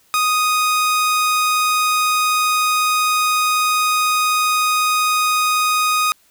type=tone; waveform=sawtooth; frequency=1244.5 Hz; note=D#6; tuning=in tune; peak=-11 dBFS; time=0.14-6.12 s; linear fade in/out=0 ms; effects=white hiss -56 dBFS RMS until 6.3 s